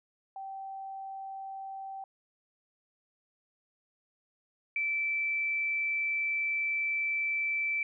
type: tone pair in turn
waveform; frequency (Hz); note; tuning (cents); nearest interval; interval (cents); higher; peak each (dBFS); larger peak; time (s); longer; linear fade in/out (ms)
sine; 776 / 2325; G5 / D7; -18 / -18; octave + perfect fifth; 1900; second; -38 / -28; second; 0.36-2.04 / 4.76-7.83; second; 2
effects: none